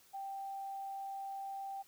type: tone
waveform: sine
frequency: 784 Hz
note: G5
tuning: in tune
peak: -40 dBFS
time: 0.13-1.83 s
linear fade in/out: 20 ms
effects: white hiss -65 dBFS RMS until 1.87 s